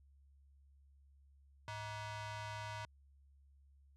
sawtooth ring-modulated tone, 528 Hz, C5, 16 cents sharp, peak -36 dBFS, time 1.68-2.85 s, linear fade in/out 0 ms, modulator 422 Hz, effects added 69 Hz sine -63 dBFS peak until 3.96 s + low-pass 6000 Hz 12 dB/octave

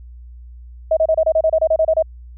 sine tone bursts, 638 Hz, D#5, 43 cents sharp, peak -11 dBFS, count 13, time 0.91-2.025 s, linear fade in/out 5 ms, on 59 ms, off 29 ms, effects added 60 Hz sine -35 dBFS peak until 2.37 s

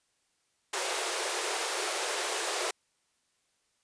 pink high-pass noise, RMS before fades -32 dBFS, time 0.73-2.71 s, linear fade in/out 5 ms, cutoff 350 Hz, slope 96 dB/octave, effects white hiss -74 dBFS RMS until 3.83 s + resampled to 22050 Hz

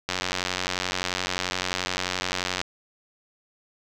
click train, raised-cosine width 0.2 ms, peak -8 dBFS, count 232, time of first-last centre 0.09-2.615 s, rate 91.5 Hz, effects none

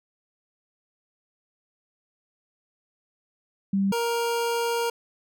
sine / 25% pulse tone pair in turn, 196 / 468.3 Hz, G3 / A#4, 0 / +8 cents, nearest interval octave + minor third, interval 1508 cents, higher second, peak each -20 dBFS, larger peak neither, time 3.73-3.92 / 3.92-4.9 s, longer second, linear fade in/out 5 ms, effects none

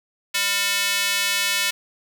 square tone with high-pass filter, 200 Hz, G3, 35 cents sharp, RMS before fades -22 dBFS, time 0.34-1.71 s, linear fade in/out 10 ms, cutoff 2400 Hz, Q 1.2, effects none

